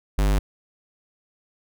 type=tone; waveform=square; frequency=50 Hz; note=G1; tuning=35 cents sharp; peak=-18 dBFS; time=0.18-0.39 s; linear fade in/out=5 ms; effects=none